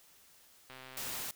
click train, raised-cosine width 0.3 ms, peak -33 dBFS, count 72, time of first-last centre 0.7-1.246 s, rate 130 Hz
white noise, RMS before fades -40 dBFS, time 0.97-1.31 s, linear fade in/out 2 ms
effects white hiss -62 dBFS RMS until 1.35 s

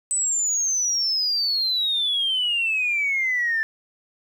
sine exponential sweep, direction down, 8100 to 1760 Hz, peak -19 dBFS, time 0.11-3.63 s, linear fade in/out 0 ms, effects tanh soft clip ceiling -15 dBFS + 9-bit

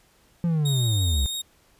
triangle linear sweep, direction down, 174.6 to 61.8 Hz, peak -18 dBFS, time 0.44-1.26 s, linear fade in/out 0 ms
sawtooth tone with vibrato, 3716 Hz, A#7, 6 cents flat, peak -25 dBFS, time 0.65-1.42 s, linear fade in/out 10 ms, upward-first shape triangle, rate 6 Hz, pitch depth 24 cents each way
effects pink hiss -60 dBFS RMS until 1.79 s + resampled to 32000 Hz

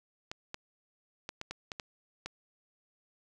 clicks, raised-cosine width 0.2 ms, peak -21 dBFS, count 8, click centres 0.315 / 0.544 / 1.291 / 1.414 / 1.51 / 1.718 / 1.798 / 2.26 s, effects none

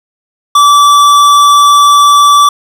sine tone with tanh clipping, 1158 Hz, D6, 25 cents flat, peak -4 dBFS, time 0.55-2.49 s, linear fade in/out 5 ms, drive 17 dB, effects none

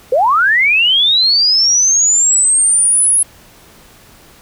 sine linear sweep, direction up, 466.2 to 10670 Hz, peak -8 dBFS, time 0.12-3.23 s, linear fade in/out 5 ms, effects pink hiss -43 dBFS RMS until 4.41 s

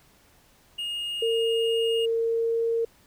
triangle tone, 2849 Hz, F7, 34 cents sharp, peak -27 dBFS, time 0.78-2.06 s, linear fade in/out 10 ms
sine tone with pitch glide, 455.7 to 459.4 Hz, A#4 to A#4, -39 to -25 cents, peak -22 dBFS, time 1.22-2.85 s, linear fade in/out 5 ms, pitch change +14 cents, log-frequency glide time 1.86-2.66 s
effects pink hiss -59 dBFS RMS until 3.06 s

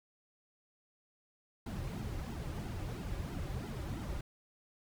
brown noise with flanger, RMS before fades -40 dBFS, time 1.66-4.21 s, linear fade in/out 5 ms, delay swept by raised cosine 1.7 to 4.6 ms, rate 3 Hz, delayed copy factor -0.95, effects none

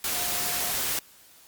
sine tone in noise, 711 Hz, F5, 31 cents sharp, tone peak -39 dBFS, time 0.13-0.71 s, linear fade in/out 2 ms, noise white, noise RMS -28 dBFS, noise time 0.04-0.99 s, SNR -14 dB, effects white hiss -54 dBFS RMS until 1.47 s + Opus 48 kbps

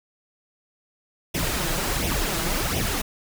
pink noise with flanger, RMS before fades -25 dBFS, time 1.34-3.02 s, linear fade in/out 10 ms, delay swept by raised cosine 0.33 to 6.23 ms, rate 1.4 Hz, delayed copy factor +0.7, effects none

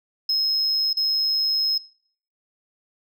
sine tone with dropouts, 5150 Hz, E8, 41 cents flat, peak -16 dBFS, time 0.29-1.78 s, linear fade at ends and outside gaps 5 ms, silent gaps 0.931-0.969 s, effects noise-tail reverb RT60 0.6 s tail -25 dB re dry + tanh soft clip ceiling -18 dBFS

